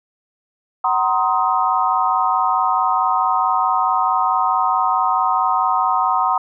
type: chord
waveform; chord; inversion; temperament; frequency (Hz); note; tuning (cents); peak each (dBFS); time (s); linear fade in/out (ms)
sine; C half-diminished seventh; second; just; 753.5 / 941.9 / 1046.5 / 1255.8; Gb5 / Bb5 / C6 / Eb6; +31 / +18 / 0 / +16; -20; 0.84-6.38; 5
effects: none